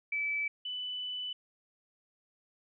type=tone pair in turn; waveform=sine; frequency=2307 / 2990 Hz; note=D7 / F#7; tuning=-31 / +17 cents; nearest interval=major third; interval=448 cents; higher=second; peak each=-30 / -35 dBFS; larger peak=first; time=0.12-0.48 / 0.65-1.33 s; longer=second; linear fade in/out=5 ms; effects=none